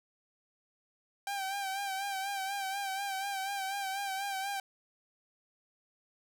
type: tone with vibrato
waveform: sawtooth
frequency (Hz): 784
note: G5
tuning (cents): 0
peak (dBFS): -30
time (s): 1.27-4.6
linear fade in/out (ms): 2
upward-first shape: sine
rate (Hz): 4.1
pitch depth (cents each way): 48
effects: none